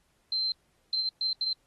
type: tone bursts at uneven times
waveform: sine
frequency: 4115 Hz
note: C8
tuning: 30 cents flat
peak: -26 dBFS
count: 4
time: 0.32-0.52 / 0.93-1.09 / 1.21-1.33 / 1.41-1.53 s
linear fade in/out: 2 ms
effects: pink hiss -71 dBFS RMS until 1.66 s + AAC 32 kbps